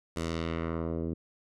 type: tone with low-pass filter sweep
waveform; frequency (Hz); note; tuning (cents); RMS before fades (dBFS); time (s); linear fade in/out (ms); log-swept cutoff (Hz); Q
10% pulse; 82.5; E2; +2; -33; 0.16-1.14; 5; 10000 to 310; 1.1
effects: none